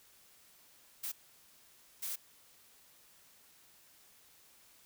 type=noise bursts at uneven times; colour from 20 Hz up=blue; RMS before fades=-39 dBFS; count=2; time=1.03-1.12 / 2.02-2.16 s; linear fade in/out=10 ms; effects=white hiss -63 dBFS RMS until 4.85 s